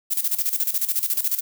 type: noise with tremolo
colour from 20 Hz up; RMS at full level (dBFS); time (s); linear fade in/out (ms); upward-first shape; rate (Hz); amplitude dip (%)
violet; -21; 0.1-1.41; 20; square; 14; 75
effects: none